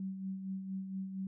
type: tone with tremolo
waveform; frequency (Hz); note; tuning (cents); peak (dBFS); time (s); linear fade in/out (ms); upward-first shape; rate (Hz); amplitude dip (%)
sine; 191.2; G3; -43; -35; 0-1.27; 2; sine; 4.3; 50
effects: none